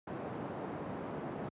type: band-pass noise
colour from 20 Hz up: pink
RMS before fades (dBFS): -41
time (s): 0.07-1.49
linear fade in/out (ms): 5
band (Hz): 150 to 910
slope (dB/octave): 12
effects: high-pass 80 Hz 12 dB/octave + resampled to 8000 Hz